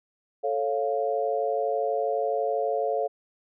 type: chord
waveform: sine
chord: A augmented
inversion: none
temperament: equal with one note detuned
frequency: 440 / 552.1 / 698.5 Hz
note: A4 / C#5 / E#5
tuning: 0 / -7 / 0 cents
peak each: -28 dBFS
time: 0.43-3.08 s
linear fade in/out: 20 ms
effects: none